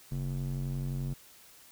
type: tone with band-pass filter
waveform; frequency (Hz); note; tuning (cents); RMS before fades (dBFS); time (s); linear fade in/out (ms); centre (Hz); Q
square; 45.84; F#1; -15; -34; 0.11-1.14; 10; 150; 2
effects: white hiss -56 dBFS RMS until 1.71 s